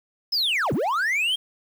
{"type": "linear two-way sweep", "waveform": "triangle", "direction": "down then up", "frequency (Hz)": [5274, 102.2, 3256], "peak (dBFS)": -19, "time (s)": [0.32, 1.36], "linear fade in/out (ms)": 10, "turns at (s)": 0.73, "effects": ["8-bit"]}